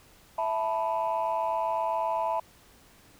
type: chord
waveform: sine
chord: E suspended fourth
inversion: none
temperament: equal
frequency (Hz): 659.3 / 880 / 987.8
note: E5 / A5 / B5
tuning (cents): 0 / 0 / 0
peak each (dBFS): -29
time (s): 0.38-2.4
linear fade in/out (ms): 5
effects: tanh soft clip ceiling -20 dBFS + pink hiss -57 dBFS RMS until 3.19 s